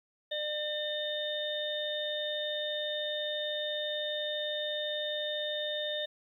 harmonic tone with a mistuned harmonic, 601 Hz, D5, 40 cents sharp, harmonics 1 / 3 / 5 / 6, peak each -35 / -41 / -46 / -35 dBFS, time 0.31-6.06 s, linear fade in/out 10 ms, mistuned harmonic 6, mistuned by +20 cents, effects 11-bit

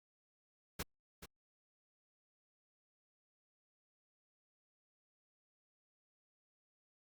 pink noise with echo, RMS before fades -40 dBFS, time 0.79-0.83 s, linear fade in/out 10 ms, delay 430 ms, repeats 1, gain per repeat -11 dB, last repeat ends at 1.26 s, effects Opus 48 kbps

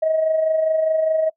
sine tone with amplitude modulation, 635 Hz, D#5, 35 cents sharp, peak -13 dBFS, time 0.02-1.3 s, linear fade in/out 10 ms, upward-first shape sine, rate 24.9 Hz, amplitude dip 50%, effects noise-tail reverb RT60 0.1 s tail -23 dB re dry + tanh soft clip ceiling -10 dBFS

